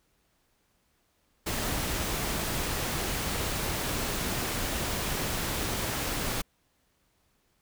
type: noise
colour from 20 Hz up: pink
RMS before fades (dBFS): -31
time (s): 1.46-6.42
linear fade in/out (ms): 10
effects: pink hiss -71 dBFS RMS until 7.61 s